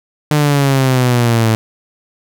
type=exponential sweep; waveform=sawtooth; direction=down; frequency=151.5 to 110 Hz; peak=-6 dBFS; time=0.31-1.55 s; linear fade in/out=0 ms; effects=none